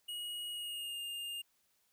square tone with pitch glide, 2894 to 2816 Hz, F#7 to F7, -39 to +14 cents, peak -40 dBFS, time 0.08-1.42 s, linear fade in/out 10 ms, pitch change -47 cents, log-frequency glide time 0.51-1 s, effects white hiss -75 dBFS RMS until 1.92 s

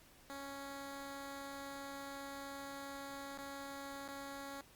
10% pulse tone with dropouts, 277.2 Hz, C#4, in tune, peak -37 dBFS, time 0.3-4.61 s, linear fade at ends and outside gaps 0 ms, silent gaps 3.377-3.385 / 4.078-4.087 s, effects pink hiss -63 dBFS RMS until 4.75 s + Opus 48 kbps

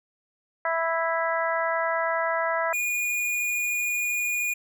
harmonic tone, 329.6 Hz, E4, in tune, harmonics 2 / 3 / 4 / 5 / 6, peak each -27 / -29 / -30 / -31 / -32 dBFS, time 0.65-2.73 s, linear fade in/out 2 ms
square tone, 2441 Hz, D#7, 34 cents flat, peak -25 dBFS, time 2.73-4.54 s, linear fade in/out 10 ms
effects none

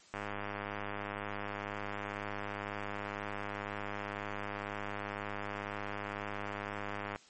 click train, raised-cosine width 0.5 ms, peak -23 dBFS, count 717, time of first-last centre 0.14-7.16 s, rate 102 Hz, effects white hiss -60 dBFS RMS until 7.29 s + MP3 32 kbps

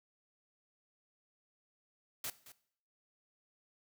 white noise with echo, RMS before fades -40 dBFS, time 2.24-2.3 s, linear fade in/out 2 ms, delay 220 ms, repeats 1, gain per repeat -15 dB, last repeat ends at 2.52 s, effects noise-tail reverb RT60 0.6 s tail -17 dB re dry

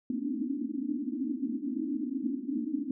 pink band-pass noise, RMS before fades -33 dBFS, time 0.1-2.91 s, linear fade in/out 2 ms, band 230 to 310 Hz, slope 96 dB/octave, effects none

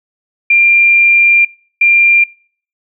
sine tone bursts at uneven times, 2386 Hz, D7, 27 cents sharp, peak -5 dBFS, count 2, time 0.5-1.45 / 1.81-2.24 s, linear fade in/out 5 ms, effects noise-tail reverb RT60 0.5 s tail -25 dB re dry

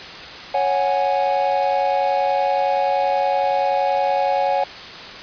triangle chord, C# suspended fourth, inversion none, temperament equal, 554.4 / 740 / 830.6 Hz, C#5 / F#5 / G#5, 0 / 0 / 0 cents, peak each -19 dBFS, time 0.54-4.64 s, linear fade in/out 5 ms, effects white hiss -34 dBFS RMS until 5.22 s + resampled to 11025 Hz

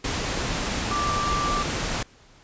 sine tone in noise, 1174.7 Hz, D6, in tune, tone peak -24 dBFS, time 0.91-1.63 s, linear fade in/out 5 ms, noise pink, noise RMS -27 dBFS, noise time 0.04-2.03 s, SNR 0 dB, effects pink hiss -54 dBFS RMS until 2.43 s + resampled to 16000 Hz

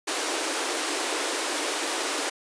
pink high-pass noise, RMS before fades -28 dBFS, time 0.07-2.3 s, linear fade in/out 10 ms, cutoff 280 Hz, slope 96 dB/octave, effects resampled to 22050 Hz

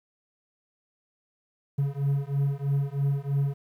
triangle beating tone pair, 138.59 / 141.69 Hz, C#3 / C#3, 0 / +38 cents, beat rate 3.1 Hz, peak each -25 dBFS, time 1.78-3.54 s, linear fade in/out 10 ms, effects 10-bit

